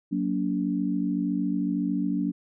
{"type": "chord", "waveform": "sine", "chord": "Gb augmented", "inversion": "none", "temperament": "equal with one note detuned", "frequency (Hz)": [185, 233.1, 286.8], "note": ["Gb3", "Bb3", "D4"], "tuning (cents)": [0, 0, -41], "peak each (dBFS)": [-28, -30, -27], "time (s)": [0.11, 2.32], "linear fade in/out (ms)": 20, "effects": []}